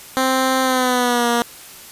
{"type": "tone with pitch glide", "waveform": "10% pulse", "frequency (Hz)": [261.6, 237.1], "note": ["C4", "A#3"], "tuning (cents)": [0, 30], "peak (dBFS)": -7, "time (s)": [0.17, 1.42], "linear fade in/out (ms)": 0, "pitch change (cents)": -170, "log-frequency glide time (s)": [0.62, 1.28], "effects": ["white hiss -39 dBFS RMS until 1.91 s", "resampled to 32000 Hz"]}